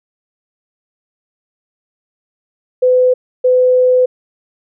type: tone pair in turn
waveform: sine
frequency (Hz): 505 / 505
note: B4 / B4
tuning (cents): +39 / +39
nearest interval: unison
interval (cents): 0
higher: neither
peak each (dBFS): -7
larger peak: neither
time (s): 2.82-3.14 / 3.44-4.06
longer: second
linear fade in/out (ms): 10
effects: none